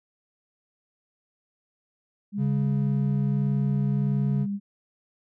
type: tone with pitch glide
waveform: sine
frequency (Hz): 203 to 200.7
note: G#3 to G3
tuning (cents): -39 to +41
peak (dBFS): -26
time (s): 2.32-4.6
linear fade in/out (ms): 50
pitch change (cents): -20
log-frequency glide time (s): 2.69-3.14
type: tone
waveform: triangle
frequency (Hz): 139.2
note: C#3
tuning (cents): +8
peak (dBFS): -21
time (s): 2.37-4.47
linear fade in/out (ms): 50
effects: none